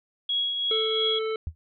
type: tone with tremolo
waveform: sine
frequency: 3322 Hz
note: G#7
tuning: in tune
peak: -22 dBFS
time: 0.29-1.19 s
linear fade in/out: 5 ms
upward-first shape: triangle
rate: 2.9 Hz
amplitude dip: 45%
type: harmonic tone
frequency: 440 Hz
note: A4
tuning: in tune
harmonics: 1 / 3 / 5 / 7 / 9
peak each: -26 / -36 / -40 / -43 / -45 dBFS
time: 0.71-1.36 s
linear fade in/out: 2 ms
type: tone with exponential decay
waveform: sine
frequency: 80.5 Hz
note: E2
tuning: 41 cents flat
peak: -23 dBFS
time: 1.47-1.55 s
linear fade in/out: 0 ms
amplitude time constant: 17 ms
effects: none